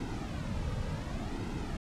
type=noise with flanger; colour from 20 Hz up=brown; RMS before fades=-36 dBFS; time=0-1.77 s; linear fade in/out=5 ms; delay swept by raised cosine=1.7 to 2.9 ms; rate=0.67 Hz; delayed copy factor=-0.6; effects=low-pass 8000 Hz 12 dB/octave